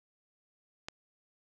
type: click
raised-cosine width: 0.2 ms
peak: -21 dBFS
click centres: 0.885 s
effects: none